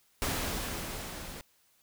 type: noise with level ramp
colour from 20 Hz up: pink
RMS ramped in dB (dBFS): -31 to -44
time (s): 0.22-1.41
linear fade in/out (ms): 0
effects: white hiss -68 dBFS RMS until 1.82 s